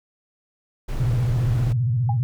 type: noise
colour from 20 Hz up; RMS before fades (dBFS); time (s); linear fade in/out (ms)
brown; -28; 0.88-1.73; 10
type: tone with vibrato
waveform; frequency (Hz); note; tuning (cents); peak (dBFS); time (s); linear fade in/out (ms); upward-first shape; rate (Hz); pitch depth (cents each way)
sine; 120; B2; -49; -18; 1-2.23; 0; square; 15; 130
type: tone with exponential decay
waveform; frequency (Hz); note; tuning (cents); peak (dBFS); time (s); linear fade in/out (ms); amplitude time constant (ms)
sine; 810; G#5; -43; -22; 2.09-2.19; 5; 20
effects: none